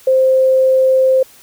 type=tone; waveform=sine; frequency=523.3 Hz; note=C5; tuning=in tune; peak=-8 dBFS; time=0.07-1.23 s; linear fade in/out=5 ms; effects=white hiss -44 dBFS RMS until 1.42 s